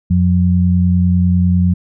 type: tone pair together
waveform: sine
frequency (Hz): 90 / 180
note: F#2 / F#3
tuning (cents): -47 / -47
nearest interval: octave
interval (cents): 1200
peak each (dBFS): -12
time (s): 0.1-1.74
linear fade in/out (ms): 10
effects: none